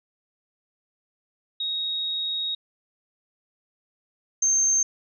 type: tone pair in turn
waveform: sine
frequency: 3767 / 6335 Hz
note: A#7 / G8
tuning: +17 / +17 cents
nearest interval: major sixth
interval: 900 cents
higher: second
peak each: -25 / -18 dBFS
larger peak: second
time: 1.6-2.55 / 4.42-4.83 s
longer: first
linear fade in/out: 5 ms
effects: none